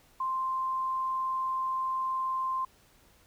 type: tone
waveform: sine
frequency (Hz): 1046.5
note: C6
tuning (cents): 0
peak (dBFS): -28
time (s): 0.2-2.65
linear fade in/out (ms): 5
effects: pink hiss -62 dBFS RMS until 3.26 s